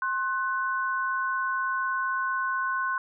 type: tone pair together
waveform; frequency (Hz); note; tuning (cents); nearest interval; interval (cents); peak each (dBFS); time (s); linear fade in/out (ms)
sine; 1061.2 / 1497; C6 / F#6; +24 / +20; tritone; 596; -28; 0.02-2.98; 2
effects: none